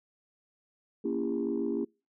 sine chord, A# diminished seventh, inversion none, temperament just, 233.1 / 279.7 / 335.6 / 402.8 Hz, A#3 / C#4 / E4 / G4, 0 / +16 / +31 / +47 cents, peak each -33 dBFS, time 1.04-1.85 s, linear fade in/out 10 ms, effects noise-tail reverb RT60 0.3 s tail -26 dB re dry + tanh soft clip ceiling -21 dBFS

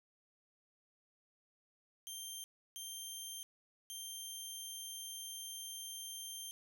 15% pulse tone bursts at uneven times, 3160 Hz, G7, 13 cents sharp, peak -37 dBFS, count 3, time 2.07-2.44 / 2.76-3.43 / 3.9-6.51 s, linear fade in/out 0 ms, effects none

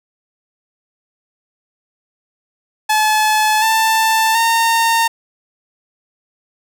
sawtooth tone with pitch steps, 860 / 887.2 / 915.4 Hz, A5 / A5 / A#5, -40 / +14 / -32 cents, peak -8 dBFS, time 2.89-5.08 s, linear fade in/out 10 ms, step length 730 ms, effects none

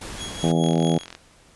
pink noise, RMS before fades -35 dBFS, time 0.01-0.52 s, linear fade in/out 5 ms
sawtooth tone with tremolo, 3322 Hz, G#7, in tune, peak -27 dBFS, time 0.17-1.06 s, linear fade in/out 50 ms, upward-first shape triangle, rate 4.6 Hz, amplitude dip 80%
harmonic tone, 82.41 Hz, E2, in tune, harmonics 2 / 3 / 4 / 5 / 6 / 7 / 8 / 9 / 10, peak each -20 / -24 / -26 / -28 / -30 / -31 / -32 / -33 / -34 dBFS, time 0.43-0.98 s, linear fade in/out 5 ms
click train, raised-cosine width 0.2 ms, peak -20 dBFS, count 23, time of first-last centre 0.64-1.15 s, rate 43.1 Hz
effects pink hiss -54 dBFS RMS until 1.55 s + resampled to 24000 Hz

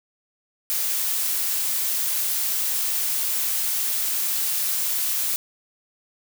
blue noise, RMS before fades -24 dBFS, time 0.7-5.36 s, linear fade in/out 0 ms, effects none

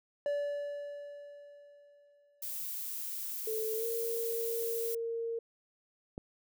triangle tone with exponential decay, 577 Hz, D5, 31 cents flat, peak -27 dBFS, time 0.26-2.56 s, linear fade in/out 1 ms, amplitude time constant 500 ms
violet noise, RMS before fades -39 dBFS, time 2.42-4.95 s, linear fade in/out 5 ms
sine tone with pitch glide, 440 to 460.5 Hz, A4 to A#4, 0 to -21 cents, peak -33 dBFS, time 3.47-5.39 s, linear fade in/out 5 ms, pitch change +79 cents, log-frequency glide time 3.76-3.85 s
click, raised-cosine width 2 ms, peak -27 dBFS, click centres 6.179 s
effects none

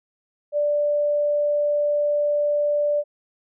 sine tone, 587.3 Hz, D5, in tune, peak -18 dBFS, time 0.52-3.04 s, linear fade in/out 50 ms, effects none

